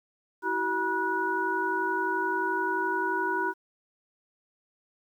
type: tone cluster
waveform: sine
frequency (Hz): 329.1 / 380.6 / 964 / 1469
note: E4 / F#4 / B5 / F#6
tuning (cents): -3 / +49 / -42 / -13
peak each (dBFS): -35 / -32 / -29 / -30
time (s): 0.42-3.54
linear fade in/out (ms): 50
effects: 10-bit